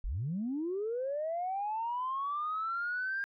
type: linear sweep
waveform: sine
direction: up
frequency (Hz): 31.61 to 1613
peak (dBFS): -31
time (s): 0.04-3.24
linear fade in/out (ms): 0
effects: tanh soft clip ceiling -27 dBFS